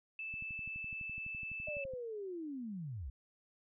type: tone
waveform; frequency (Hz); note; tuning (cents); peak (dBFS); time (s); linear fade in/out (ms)
sine; 2633; E7; -3; -40; 0.19-1.84; 2
type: click train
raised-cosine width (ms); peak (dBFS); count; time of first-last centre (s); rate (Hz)
5; -40; 20; 0.34-1.937; 11.9
type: linear sweep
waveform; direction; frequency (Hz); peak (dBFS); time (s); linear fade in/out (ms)
sine; down; 615 to 54.8; -40; 1.67-3.1; 5
effects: none